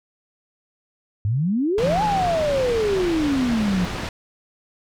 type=exponential two-way sweep; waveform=sine; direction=up then down; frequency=96.6 to 871 to 174.5 Hz; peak=-18 dBFS; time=1.25-3.85 s; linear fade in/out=0 ms; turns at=2.03 s
type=low-pass noise; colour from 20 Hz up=pink; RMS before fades=-29 dBFS; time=1.78-4.09 s; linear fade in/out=2 ms; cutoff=4400 Hz; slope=12 dB/octave
type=tone with exponential decay; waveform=triangle; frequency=170 Hz; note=F3; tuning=46 cents flat; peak=-20 dBFS; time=1.83-3.4 s; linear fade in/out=2 ms; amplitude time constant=340 ms
effects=none